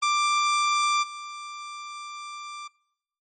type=tone with level steps; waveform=sawtooth; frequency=1181 Hz; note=D6; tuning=9 cents sharp; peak=-17 / -32 dBFS; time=0.02-2.68 s; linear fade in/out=10 ms; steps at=1.02 s; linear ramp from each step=20 ms; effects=noise-tail reverb RT60 0.8 s tail -24 dB re dry + MP3 32 kbps